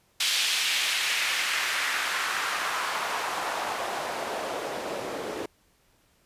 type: noise with band-pass filter sweep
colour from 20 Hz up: white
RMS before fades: -29 dBFS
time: 0.2-5.46 s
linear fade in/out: 5 ms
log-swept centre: 3400 to 390 Hz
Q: 1.5
effects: pink hiss -65 dBFS RMS until 6.25 s + resampled to 32000 Hz